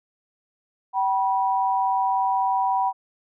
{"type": "tone pair together", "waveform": "sine", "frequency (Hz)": [769, 974.5], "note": ["G5", "B5"], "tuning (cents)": [-33, -23], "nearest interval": "major third", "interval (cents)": 410, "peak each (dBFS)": -22, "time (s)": [0.93, 2.93], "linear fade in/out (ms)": 50, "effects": []}